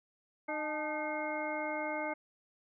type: harmonic tone with a mistuned harmonic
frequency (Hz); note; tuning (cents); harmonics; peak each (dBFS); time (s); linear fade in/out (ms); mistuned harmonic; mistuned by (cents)
305.9; D#4; -29; 1 / 2 / 3 / 4 / 5 / 7; -41 / -38 / -40 / -46 / -45 / -40; 0.48-2.14; 10; 3; -81
effects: none